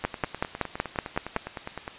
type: two click trains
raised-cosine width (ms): 0.5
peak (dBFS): -9 / -18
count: 8 / 19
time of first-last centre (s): 0.05-1.363 / 0.04-1.879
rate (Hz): 5.33 / 9.79
effects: white hiss -44 dBFS RMS until 1.98 s + resampled to 8000 Hz